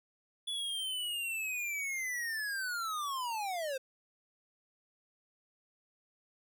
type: linear sweep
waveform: square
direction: down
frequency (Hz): 3441 to 511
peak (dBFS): -35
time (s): 0.47-3.78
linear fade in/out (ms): 10
effects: none